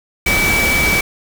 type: tone in noise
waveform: sine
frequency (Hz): 2297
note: D7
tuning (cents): -39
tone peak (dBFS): -14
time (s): 0.26-1.01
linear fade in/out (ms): 5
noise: pink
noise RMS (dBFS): -18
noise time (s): 0.26-1.01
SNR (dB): +1
effects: none